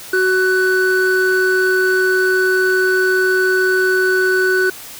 triangle tone pair together, 373.4 / 1493.6 Hz, F#4 / F#6, +16 / +16 cents, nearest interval 2 octaves, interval 2400 cents, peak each -13 dBFS, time 0.13-4.7 s, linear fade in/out 5 ms, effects white hiss -34 dBFS RMS until 4.99 s

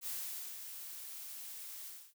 blue noise with ADSR envelope, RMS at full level -40 dBFS, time 0.01-2.14 s, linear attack 59 ms, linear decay 500 ms, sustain -7 dB, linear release 280 ms, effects none

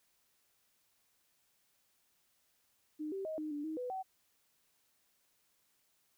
sine tone with pitch steps, 305.2 / 388 / 629 / 307.2 / 292.3 / 315.4 / 497.2 / 759 Hz, D#4 / G4 / D#5 / D#4 / D4 / D#4 / B4 / F#5, -33 / -18 / +19 / -22 / -8 / +24 / +12 / +44 cents, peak -37 dBFS, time 2.99-4.03 s, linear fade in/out 20 ms, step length 130 ms, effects white hiss -75 dBFS RMS until 6.17 s

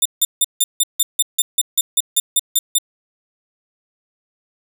10% pulse tone bursts, 3599 Hz, A7, 38 cents sharp, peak -4 dBFS, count 15, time 0.02-2.785 s, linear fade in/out 5 ms, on 35 ms, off 160 ms, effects 7-bit

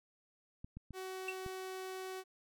clicks, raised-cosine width 5 ms, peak -34 dBFS, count 4, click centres 0.645 / 0.77 / 0.907 / 1.463 s
sawtooth tone, 375.8 Hz, F#4, 27 cents sharp, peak -38 dBFS, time 0.93-2.24 s, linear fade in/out 50 ms
triangle tone with exponential decay, 2686 Hz, E7, 32 cents sharp, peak -32 dBFS, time 1.28-1.37 s, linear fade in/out 5 ms, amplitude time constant 19 ms
effects none

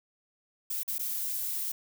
violet noise with dropouts, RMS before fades -33 dBFS, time 0.7-1.72 s, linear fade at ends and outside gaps 5 ms, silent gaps 0.833-0.878 / 0.983-0.993 s, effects none

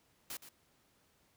white noise with echo, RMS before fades -43 dBFS, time 0.3-0.37 s, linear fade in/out 2 ms, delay 120 ms, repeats 1, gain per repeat -11 dB, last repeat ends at 0.49 s, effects pink hiss -71 dBFS RMS until 1.36 s + high-pass 60 Hz 12 dB/octave

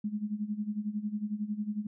sine tone with tremolo, 210 Hz, G#3, 19 cents sharp, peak -28 dBFS, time 0.04-1.87 s, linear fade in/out 5 ms, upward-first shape sine, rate 11 Hz, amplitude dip 80%, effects none

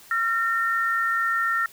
sine tone pair together, 1368 / 1826.1 Hz, F6 / A#6, -36 / -36 cents, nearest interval perfect fourth, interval 500 cents, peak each -23 / -24 dBFS, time 0.11-1.66 s, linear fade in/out 2 ms, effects white hiss -49 dBFS RMS until 1.72 s

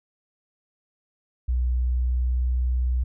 sine tone with pitch glide, 61.74 to 62.24 Hz, B1 to B1, 0 to +14 cents, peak -20 dBFS, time 1.48-3.04 s, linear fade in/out 10 ms, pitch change +14 cents, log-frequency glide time 1.74-2.46 s, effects none

